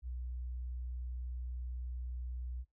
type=tone; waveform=sine; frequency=61.7 Hz; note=B1; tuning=1 cent flat; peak=-37 dBFS; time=0.02-2.65 s; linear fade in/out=50 ms; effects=noise-tail reverb RT60 0.2 s tail -23 dB re dry + tanh soft clip ceiling -34 dBFS